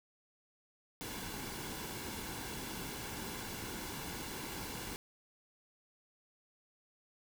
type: noise with comb filter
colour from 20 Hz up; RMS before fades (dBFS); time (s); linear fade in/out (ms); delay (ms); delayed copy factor
pink; -43; 1.01-4.96; 0; 1.6; -0.5
effects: none